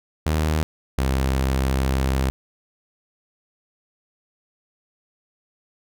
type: tone pair in turn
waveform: sawtooth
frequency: 77.6 / 66.24 Hz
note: D#2 / C2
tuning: -4 / +22 cents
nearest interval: minor third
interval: 274 cents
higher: first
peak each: -15 dBFS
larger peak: neither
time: 0.26-0.63 / 0.98-2.3 s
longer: second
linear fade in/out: 0 ms
effects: none